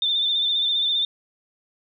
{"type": "tone with vibrato", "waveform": "sine", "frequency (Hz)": 3574, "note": "A7", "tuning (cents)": 26, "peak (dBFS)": -19, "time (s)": [0.02, 1.05], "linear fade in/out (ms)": 2, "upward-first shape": "sine", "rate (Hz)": 15, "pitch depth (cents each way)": 42, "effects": ["10-bit"]}